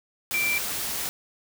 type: tone in noise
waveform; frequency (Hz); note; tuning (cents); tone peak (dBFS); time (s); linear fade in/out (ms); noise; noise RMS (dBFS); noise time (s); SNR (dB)
sine; 2349; D7; 0; -23; 0.34-0.58; 0; white; -30; 0.31-1.09; +4
effects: none